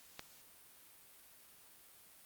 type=click; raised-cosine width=0.2 ms; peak=-26 dBFS; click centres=0.194 s; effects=white hiss -61 dBFS RMS until 2.25 s + Opus 48 kbps